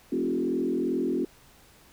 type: tone with frequency modulation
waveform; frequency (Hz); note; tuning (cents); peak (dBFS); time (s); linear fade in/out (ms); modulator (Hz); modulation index
sine; 308.7; D#4; -14; -24; 0.12-1.25; 5; 42.6; 1.9
effects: pink hiss -56 dBFS RMS until 1.92 s